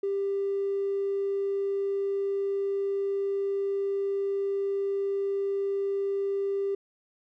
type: tone with tanh clipping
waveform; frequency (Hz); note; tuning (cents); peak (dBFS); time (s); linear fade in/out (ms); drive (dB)
triangle; 395.8; G4; +17; -25; 0.03-6.75; 5; 1
effects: none